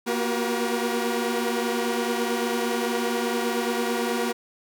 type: tone cluster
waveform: sawtooth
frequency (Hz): 234.6 / 243.4 / 356.3 / 381.2 / 478.7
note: A#3 / B3 / F4 / G4 / A#4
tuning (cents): +11 / -25 / +35 / -48 / +46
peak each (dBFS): -24 / -33 / -29 / -26 / -25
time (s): 0.06-4.33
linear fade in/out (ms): 20
effects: none